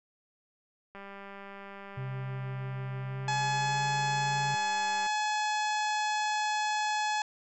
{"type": "click train", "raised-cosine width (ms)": 0.5, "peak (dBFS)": -31, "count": 816, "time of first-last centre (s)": [0.95, 5.066], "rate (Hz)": 198}
{"type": "tone with pitch glide", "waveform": "triangle", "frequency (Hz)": [129.9, 139.22], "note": ["C3", "C#3"], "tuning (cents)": [-12, 8], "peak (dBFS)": -32, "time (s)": [1.97, 4.55], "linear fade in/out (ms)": 5, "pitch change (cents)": 120, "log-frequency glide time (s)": [3.03, 3.85]}
{"type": "harmonic tone", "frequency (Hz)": 849, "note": "G#5", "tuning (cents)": 38, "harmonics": [1, 2, 3, 4, 5, 6, 7, 8, 9], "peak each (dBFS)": [-29, -35, -39, -41, -43, -45, -46, -47, -48], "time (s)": [3.28, 7.22], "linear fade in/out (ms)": 2}
{"effects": []}